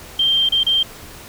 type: tone with dropouts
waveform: sine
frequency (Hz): 3161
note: G7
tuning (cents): +14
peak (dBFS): -13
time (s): 0.19-0.83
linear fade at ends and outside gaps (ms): 5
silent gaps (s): 0.49-0.521 / 0.634-0.665
effects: pink hiss -38 dBFS RMS until 1.28 s